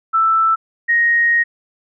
sine tone pair in turn, 1324 / 1872.4 Hz, E6 / A#6, +7 / +7 cents, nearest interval tritone, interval 600 cents, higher second, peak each -11 dBFS, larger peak neither, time 0.13-0.56 / 0.88-1.44 s, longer second, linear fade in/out 20 ms, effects none

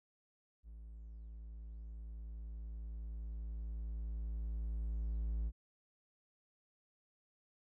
triangle tone with level ramp, 55.3 Hz, A1, 9 cents sharp, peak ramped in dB -47 to -32 dBFS, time 0.63-5.52 s, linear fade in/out 50 ms, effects none

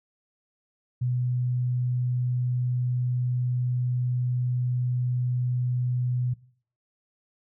sine tone, 124.3 Hz, B2, 12 cents sharp, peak -23 dBFS, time 1.01-6.34 s, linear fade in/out 10 ms, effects noise-tail reverb RT60 0.5 s tail -20 dB re dry

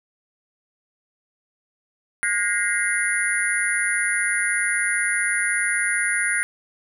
sine tone cluster, 1443 / 1627 / 1889 / 2084 / 9700 Hz, F#6 / G#6 / A#6 / C7 / D#9, -44 / -36 / +22 / -7 / -45 cents, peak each -26 dBFS, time 2.23-6.43 s, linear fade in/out 0 ms, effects none

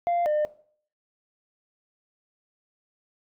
sine tone pair in turn, 694 / 603 Hz, F5 / D5, -11 / +46 cents, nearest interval major second, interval 243 cents, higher first, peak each -19 dBFS, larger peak neither, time 0.07-0.26 / 0.26-0.45 s, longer neither, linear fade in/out 0 ms, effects noise-tail reverb RT60 0.5 s tail -18 dB re dry + tanh soft clip ceiling -20 dBFS

